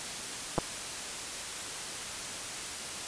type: clicks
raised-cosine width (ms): 1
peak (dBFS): -13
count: 2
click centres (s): 0.58 / 0.586
effects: white hiss -38 dBFS RMS until 3.07 s + resampled to 22050 Hz